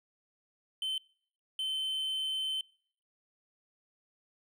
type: tone bursts at uneven times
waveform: triangle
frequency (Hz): 3076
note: G7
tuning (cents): -33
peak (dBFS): -30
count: 2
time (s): 0.82-0.98 / 1.59-2.61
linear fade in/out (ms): 2
effects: noise-tail reverb RT60 0.6 s tail -25 dB re dry